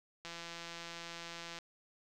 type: click train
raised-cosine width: 0.2 ms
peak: -28 dBFS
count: 227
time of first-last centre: 0.25-1.587 s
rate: 169 Hz
effects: none